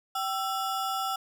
square ring-modulated tone, 1053 Hz, C6, 11 cents sharp, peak -26 dBFS, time 0.15-1.16 s, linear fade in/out 5 ms, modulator 279 Hz, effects none

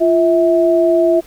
sine tone pair together, 344.9 / 651 Hz, F4 / E5, -22 / -22 cents, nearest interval major seventh, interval 1100 cents, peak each -12 dBFS, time 0-1.21 s, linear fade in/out 20 ms, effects pink hiss -44 dBFS RMS until 1.26 s

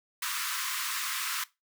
pink high-pass noise, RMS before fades -33 dBFS, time 0.22-1.44 s, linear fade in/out 5 ms, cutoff 1000 Hz, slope 96 dB/octave, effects noise-tail reverb RT60 0.2 s tail -18 dB re dry

